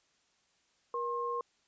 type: tone pair together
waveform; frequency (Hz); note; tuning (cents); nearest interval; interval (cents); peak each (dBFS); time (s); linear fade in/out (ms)
sine; 475.7 / 1068; A#4 / C6; +35 / +35; octave + major second; 1400; -36 / -34; 0.94-1.41; 2
effects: white hiss -72 dBFS RMS until 1.67 s + resampled to 16000 Hz